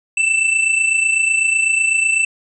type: tone pair together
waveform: square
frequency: 2655 / 2683 Hz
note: E7 / E7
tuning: +12 / +30 cents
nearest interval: unison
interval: 18 cents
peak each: -15 / -21 dBFS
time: 0.17-2.25 s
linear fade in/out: 5 ms
effects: resampled to 22050 Hz